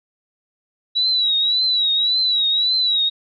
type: tone with vibrato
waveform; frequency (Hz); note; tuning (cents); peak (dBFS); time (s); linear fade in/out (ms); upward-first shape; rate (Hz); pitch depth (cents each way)
sine; 3900; B7; -23; -15; 0.95-3.1; 20; triangle; 1.8; 91
effects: none